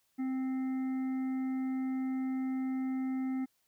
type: harmonic tone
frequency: 261.6 Hz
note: C4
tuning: in tune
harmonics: 1 / 3 / 5 / 7 / 8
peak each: -31 / -49 / -56 / -60 / -55 dBFS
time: 0.18-3.46 s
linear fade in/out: 20 ms
effects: white hiss -75 dBFS RMS until 3.67 s